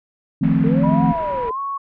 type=chord; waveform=sine; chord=F dominant seventh; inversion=third; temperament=equal; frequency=155.56 / 174.61 / 220 / 261.6 Hz; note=Eb3 / F3 / A3 / C4; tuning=0 / 0 / 0 / 0 cents; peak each=-19 dBFS; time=0.41-1.13 s; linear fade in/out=10 ms
type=low-pass noise; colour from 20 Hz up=pink; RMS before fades=-34 dBFS; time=0.43-1.5 s; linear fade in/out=5 ms; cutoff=2400 Hz; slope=24 dB/octave
type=linear two-way sweep; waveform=sine; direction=up then down; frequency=435.8 to 743 to 435.8 Hz; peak=-23 dBFS; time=0.64-1.51 s; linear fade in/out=2 ms; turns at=1.05 s
type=tone with pitch glide; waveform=sine; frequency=976 to 1108.3 Hz; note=B5 to C#6; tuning=-21 to -1 cents; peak=-22 dBFS; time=0.83-1.78 s; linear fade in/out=10 ms; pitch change=+220 cents; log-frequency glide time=1.47-1.59 s
effects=none